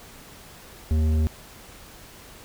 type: tone with tanh clipping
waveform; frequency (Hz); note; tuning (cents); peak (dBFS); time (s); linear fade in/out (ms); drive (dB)
sine; 78.2; D#2; +9; -20; 0.91-1.27; 0; 11
effects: pink hiss -46 dBFS RMS until 2.44 s